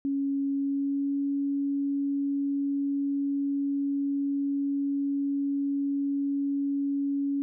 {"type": "tone with pitch glide", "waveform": "sine", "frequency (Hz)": [277.2, 280.3], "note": ["C#4", "C#4"], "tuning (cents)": [0, 19], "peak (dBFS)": -25, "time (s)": [0.05, 7.42], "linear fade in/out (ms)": 0, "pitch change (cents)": 19, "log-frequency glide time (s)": [0.52, 1.18], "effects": []}